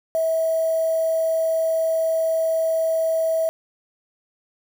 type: tone with quantisation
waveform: sine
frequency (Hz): 648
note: E5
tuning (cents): -30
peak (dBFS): -18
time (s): 0.15-3.49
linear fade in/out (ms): 0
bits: 6
effects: none